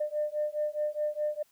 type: beating tone pair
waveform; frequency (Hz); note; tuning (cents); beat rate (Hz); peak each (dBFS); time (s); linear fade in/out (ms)
sine; 598 / 602.8; D5 / D5; +31 / +45; 4.8; -31; 0-1.43; 10
effects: tanh soft clip ceiling -21 dBFS + white hiss -67 dBFS RMS until 1.51 s